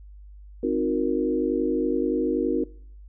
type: chord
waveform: sine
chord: C half-diminished seventh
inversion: none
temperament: equal with one note detuned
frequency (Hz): 261.6 / 311.1 / 362.8 / 466.2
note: C4 / Eb4 / Gb4 / Bb4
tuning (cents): 0 / 0 / -34 / 0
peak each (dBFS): -27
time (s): 0.63-2.64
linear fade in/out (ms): 5
effects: noise-tail reverb RT60 0.6 s tail -23 dB re dry + added 50 Hz sine -42 dBFS peak until 3.08 s